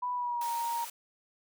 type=tone with pitch glide; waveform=sine; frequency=987.8 to 936.1 Hz; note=B5 to A#5; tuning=0 to +7 cents; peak=-30 dBFS; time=0.02-0.85 s; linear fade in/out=10 ms; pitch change=-93 cents; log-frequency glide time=0.14-0.51 s
type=high-pass noise; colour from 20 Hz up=white; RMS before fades=-43 dBFS; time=0.41-0.9 s; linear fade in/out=5 ms; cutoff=560 Hz; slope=24 dB/octave
effects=none